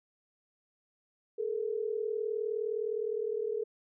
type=tone pair together; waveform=sine; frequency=422.9 / 462.5 Hz; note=G#4 / A#4; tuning=+31 / -14 cents; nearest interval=major second; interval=155 cents; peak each=-33 / -34 dBFS; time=1.38-3.64 s; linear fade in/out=10 ms; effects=none